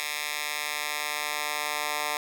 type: tone with high-pass filter sweep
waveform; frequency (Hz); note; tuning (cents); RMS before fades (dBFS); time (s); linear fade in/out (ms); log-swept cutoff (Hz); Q
10% pulse; 149; D3; +25; -31; 0-2.17; 0; 2000 to 1100; 1
effects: none